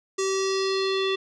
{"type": "tone with low-pass filter sweep", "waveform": "square", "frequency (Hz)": 385.1, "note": "G4", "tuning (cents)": -31, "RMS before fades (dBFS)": -25, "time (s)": [0.18, 1.16], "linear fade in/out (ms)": 10, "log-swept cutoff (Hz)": [6900, 3300], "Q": 4.2, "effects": []}